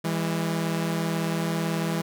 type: tone pair together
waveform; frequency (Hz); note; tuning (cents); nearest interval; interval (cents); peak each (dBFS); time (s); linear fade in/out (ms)
sawtooth; 164.81 / 203; E3 / G#3; 0 / -39; major third; 361; -22 / -26; 0.04-2.02; 10
effects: none